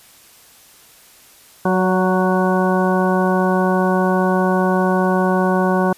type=harmonic tone with a mistuned harmonic; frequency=185 Hz; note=F#3; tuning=in tune; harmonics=1 / 2 / 3 / 4 / 5 / 6 / 8; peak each=-17 / -20 / -22 / -23 / -24 / -25 / -26 dBFS; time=1.65-5.93 s; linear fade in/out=5 ms; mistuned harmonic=3; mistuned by=+23 cents; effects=white hiss -47 dBFS RMS until 5.97 s + resampled to 32000 Hz